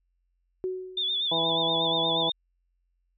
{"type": "tone with exponential decay", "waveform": "sine", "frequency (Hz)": 371.4, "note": "F#4", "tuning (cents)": 7, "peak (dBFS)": -25, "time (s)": [0.64, 1.38], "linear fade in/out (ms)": 0, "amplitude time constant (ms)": 160}
{"type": "tone with vibrato", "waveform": "sine", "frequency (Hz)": 3520, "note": "A7", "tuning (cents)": 0, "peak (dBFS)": -25, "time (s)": [0.97, 2.32], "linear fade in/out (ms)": 5, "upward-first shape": "sine", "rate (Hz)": 8.4, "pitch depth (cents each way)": 71}
{"type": "harmonic tone", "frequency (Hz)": 164.81, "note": "E3", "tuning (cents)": 0, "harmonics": [1, 2, 3, 4, 5, 6], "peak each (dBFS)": [-36, -34, -32, -32, -33, -34], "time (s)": [1.31, 2.3], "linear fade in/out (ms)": 10}
{"effects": ["added 44 Hz sine -70 dBFS peak until 3.17 s"]}